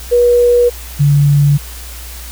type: tone pair in turn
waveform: sine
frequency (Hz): 483.5 / 143.75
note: B4 / D3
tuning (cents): -37 / -37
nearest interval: octave + major sixth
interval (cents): 2100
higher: first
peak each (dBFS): -6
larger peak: neither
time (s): 0.11-0.7 / 0.99-1.58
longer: neither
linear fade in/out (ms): 20
effects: added 60 Hz sine -28 dBFS peak until 2.31 s + white hiss -32 dBFS RMS until 2.31 s